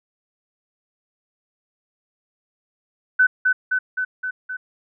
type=tone with echo; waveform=sine; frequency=1509 Hz; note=F#6; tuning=34 cents sharp; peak=-11 dBFS; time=3.19-3.27 s; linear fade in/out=10 ms; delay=260 ms; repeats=5; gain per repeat=-3 dB; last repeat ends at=4.57 s; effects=none